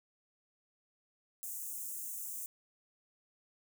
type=high-pass noise; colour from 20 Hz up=white; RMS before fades=-42 dBFS; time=1.43-2.46 s; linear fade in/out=0 ms; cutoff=6600 Hz; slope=48 dB/octave; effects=none

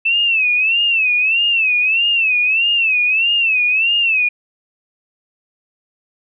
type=tone with vibrato; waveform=sine; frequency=2633 Hz; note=E7; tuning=3 cents flat; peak=-12 dBFS; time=0.05-4.29 s; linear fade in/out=10 ms; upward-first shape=sine; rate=1.6 Hz; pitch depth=130 cents each way; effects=none

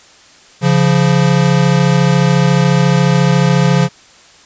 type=tone pair together; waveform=square; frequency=139.55 / 173.7 Hz; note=C#3 / F3; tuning=+12 / -9 cents; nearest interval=major third; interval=379 cents; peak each=-12 dBFS; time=0.61-3.89 s; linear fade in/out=50 ms; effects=white hiss -43 dBFS RMS until 4.45 s + resampled to 16000 Hz

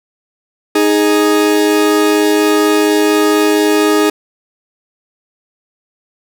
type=tone pair together; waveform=40% pulse; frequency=311.1 / 415.3 Hz; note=D#4 / G#4; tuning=0 / 0 cents; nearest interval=perfect fourth; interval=500 cents; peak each=-11 dBFS; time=0.75-4.1 s; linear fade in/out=5 ms; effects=none

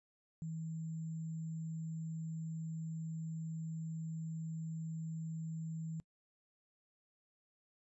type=tone with sample-and-hold; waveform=sine; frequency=161.1 Hz; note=E3; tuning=39 cents flat; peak=-39 dBFS; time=0.42-6 s; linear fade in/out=0 ms; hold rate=7350 Hz; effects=noise-tail reverb RT60 0.1 s tail -23 dB re dry + resampled to 22050 Hz

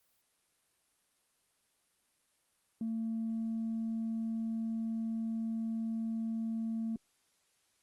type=tone with tanh clipping; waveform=triangle; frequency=225 Hz; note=A3; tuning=39 cents sharp; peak=-33 dBFS; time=2.81-6.96 s; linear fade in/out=2 ms; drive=5 dB; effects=white hiss -74 dBFS RMS until 7.82 s + Opus 32 kbps

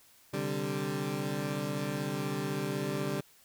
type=chord; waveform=20% pulse; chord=C suspended second; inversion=none; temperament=equal; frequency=130.81 / 146.83 / 196 Hz; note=C3 / D3 / G3; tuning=0 / 0 / 0 cents; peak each=-34 / -30 / -31 dBFS; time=0.33-3.21 s; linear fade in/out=10 ms; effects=white hiss -61 dBFS RMS until 3.44 s

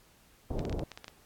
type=low-pass noise; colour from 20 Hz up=pink; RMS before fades=-34 dBFS; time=0.5-0.84 s; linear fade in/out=5 ms; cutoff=670 Hz; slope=24 dB/octave
type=clicks; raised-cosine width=0.2 ms; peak=-25 dBFS; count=9; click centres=0.593 / 0.652 / 0.696 / 0.727 / 0.794 / 0.917 / 0.975 / 1.044 / 1.081 s
effects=pink hiss -62 dBFS RMS until 1.25 s + AAC 64 kbps

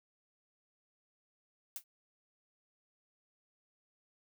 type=noise with exponential decay; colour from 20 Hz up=blue; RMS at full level=-36 dBFS; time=1.76-1.84 s; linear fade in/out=2 ms; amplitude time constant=16 ms; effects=none

